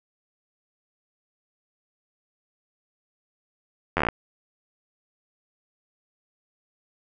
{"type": "slowing click train", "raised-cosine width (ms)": 0.5, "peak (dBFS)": -7, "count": 9, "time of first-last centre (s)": [3.97, 4.087], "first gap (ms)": 11, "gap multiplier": 1.08, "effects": []}